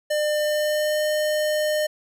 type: tone with pitch glide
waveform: square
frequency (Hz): 600 to 608.4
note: D5 to D#5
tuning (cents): +37 to -39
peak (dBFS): -21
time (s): 0.1-1.87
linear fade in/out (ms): 10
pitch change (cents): +24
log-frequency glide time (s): 0.33-1.04
effects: none